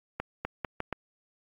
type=accelerating click train; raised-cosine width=0.5 ms; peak=-16 dBFS; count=5; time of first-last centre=0.2-0.927 s; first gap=250 ms; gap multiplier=0.79; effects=AAC 48 kbps